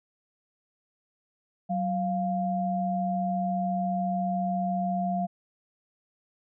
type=tone pair together; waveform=sine; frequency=187.27 / 698.5 Hz; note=F#3 / F5; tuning=+21 / 0 cents; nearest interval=octave + major seventh; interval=2279 cents; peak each=-28 dBFS; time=1.69-5.27 s; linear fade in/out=20 ms; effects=none